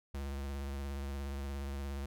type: tone with vibrato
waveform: square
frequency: 69.4 Hz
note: C#2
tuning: 3 cents sharp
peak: -38 dBFS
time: 0.14-2.06 s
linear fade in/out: 5 ms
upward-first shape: sine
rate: 17 Hz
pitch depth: 40 cents each way
effects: none